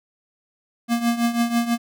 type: tone with tremolo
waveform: square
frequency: 235.1 Hz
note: A#3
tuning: 15 cents sharp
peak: -16 dBFS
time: 0.88-1.78 s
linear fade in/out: 50 ms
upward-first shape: triangle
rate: 6.1 Hz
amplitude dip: 80%
effects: none